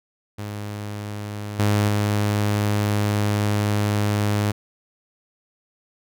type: tone with level steps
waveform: sawtooth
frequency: 103.83 Hz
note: G#2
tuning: in tune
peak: -25 / -13 / -15 dBFS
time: 0.38-4.52 s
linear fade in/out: 10 ms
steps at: 1.59 / 1.88 s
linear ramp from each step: 2 ms
effects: none